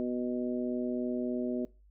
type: harmonic tone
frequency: 123.47 Hz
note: B2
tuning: in tune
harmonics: 2 / 3 / 4 / 5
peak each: -32 / -35 / -42 / -39 dBFS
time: 0-1.65 s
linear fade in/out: 0 ms
effects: noise-tail reverb RT60 0.3 s tail -22 dB re dry + added 50 Hz sine -57 dBFS peak until 1.9 s